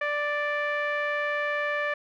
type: tone with low-pass filter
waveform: sawtooth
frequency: 587.3 Hz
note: D5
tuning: in tune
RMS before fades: -28 dBFS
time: 0.01-1.94 s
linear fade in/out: 5 ms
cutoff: 2000 Hz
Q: 5.3
effects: none